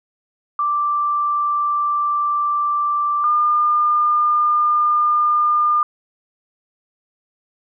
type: tone pair in turn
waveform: sine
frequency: 1174.7 / 1206.3 Hz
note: D6 / D6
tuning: 0 / +46 cents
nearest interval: unison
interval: 46 cents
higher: second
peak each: -16 / -13 dBFS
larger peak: second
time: 0.59-3.24 / 3.24-5.83 s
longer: first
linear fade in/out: 2 ms
effects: none